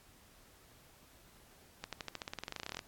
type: accelerating click train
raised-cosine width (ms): 0.2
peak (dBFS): -22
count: 21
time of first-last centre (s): 1.84-2.792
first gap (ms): 87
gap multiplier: 0.93
effects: pink hiss -62 dBFS RMS until 2.87 s + AAC 64 kbps